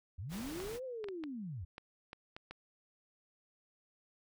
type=linear two-way sweep; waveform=sine; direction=up then down; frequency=73.42 to 531 to 73.42 Hz; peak=-40 dBFS; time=0.18-1.65 s; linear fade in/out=10 ms; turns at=0.84 s
type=noise; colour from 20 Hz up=pink; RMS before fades=-47 dBFS; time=0.29-0.8 s; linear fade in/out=50 ms
type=clicks; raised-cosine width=0.3 ms; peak=-30 dBFS; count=8; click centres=0.602 / 1.042 / 1.086 / 1.238 / 1.781 / 2.131 / 2.365 / 2.51 s
effects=none